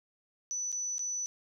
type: tone with dropouts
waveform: sine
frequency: 5970 Hz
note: F#8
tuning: 15 cents sharp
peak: -32 dBFS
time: 0.51-1.26 s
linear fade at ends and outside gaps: 0 ms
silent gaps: 0.718-0.726 / 0.982-0.993 s
effects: none